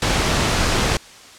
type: noise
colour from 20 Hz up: pink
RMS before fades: -18 dBFS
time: 0.02-0.97 s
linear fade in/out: 2 ms
effects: white hiss -42 dBFS RMS until 1.38 s + low-pass 7000 Hz 12 dB/octave